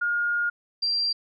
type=tone pair in turn; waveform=sine; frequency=1423 / 4729 Hz; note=F6 / D8; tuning=+32 / +11 cents; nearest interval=octave + major sixth; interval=2079 cents; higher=second; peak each=-22 dBFS; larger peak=neither; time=0.01-0.5 / 0.82-1.13 s; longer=first; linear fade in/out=10 ms; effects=none